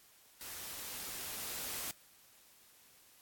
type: noise with level ramp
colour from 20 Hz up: white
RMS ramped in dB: -46 to -40 dBFS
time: 0.41-1.91 s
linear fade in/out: 0 ms
effects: white hiss -63 dBFS RMS until 3.21 s + AAC 64 kbps